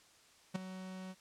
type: tone with ADSR envelope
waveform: 45% pulse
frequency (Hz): 186.9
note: F#3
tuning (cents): +18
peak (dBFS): -31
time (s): 0.54-1.15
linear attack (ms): 16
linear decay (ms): 9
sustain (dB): -13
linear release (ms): 43
effects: white hiss -64 dBFS RMS until 1.2 s + low-pass 8000 Hz 12 dB/octave